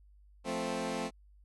15% pulse chord, F major, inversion none, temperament equal, 174.61 / 220 / 261.6 Hz, F3 / A3 / C4, 0 / 0 / 0 cents, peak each -34 / -31 / -31 dBFS, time 0.44-1.11 s, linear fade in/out 50 ms, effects added 50 Hz sine -57 dBFS peak until 1.44 s + resampled to 24000 Hz

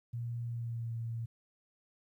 sine tone with pitch glide, 118.3 to 115.2 Hz, A#2 to A#2, +26 to -20 cents, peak -35 dBFS, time 0.13-1.26 s, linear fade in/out 10 ms, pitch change -46 cents, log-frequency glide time 0.45-0.93 s, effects 12-bit

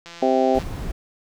click train, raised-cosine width 0.2 ms, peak -22 dBFS, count 97, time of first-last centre 0.06-0.625 s, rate 170 Hz
harmonic tone, 130.81 Hz, C3, in tune, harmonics 2 / 3 / 4 / 5 / 6, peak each -22 / -22 / -22 / -22 / -22 dBFS, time 0.22-0.59 s, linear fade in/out 5 ms
brown noise, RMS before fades -29 dBFS, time 0.54-0.92 s, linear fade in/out 10 ms
effects none

